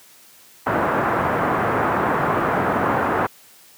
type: low-pass noise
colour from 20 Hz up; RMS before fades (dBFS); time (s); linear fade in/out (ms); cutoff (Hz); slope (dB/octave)
white; -20; 0.66-3.27; 10; 1400; 24
effects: white hiss -49 dBFS RMS until 3.77 s + high-pass 100 Hz 12 dB/octave